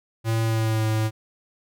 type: tone with pitch glide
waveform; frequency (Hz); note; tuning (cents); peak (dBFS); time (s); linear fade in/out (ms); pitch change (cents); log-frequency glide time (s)
square; 112.8 to 109.53; A2 to A2; +44 to -7; -21; 0.24-1.11; 50; -51; 0.42-0.86
effects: none